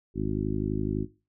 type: harmonic tone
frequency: 51.91 Hz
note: G#1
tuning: in tune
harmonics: 1 / 2 / 3 / 4 / 5 / 6 / 7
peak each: -34 / -34 / -34 / -34 / -34 / -34 / -34 dBFS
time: 0.14-1.07 s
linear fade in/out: 50 ms
effects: noise-tail reverb RT60 0.3 s tail -17 dB re dry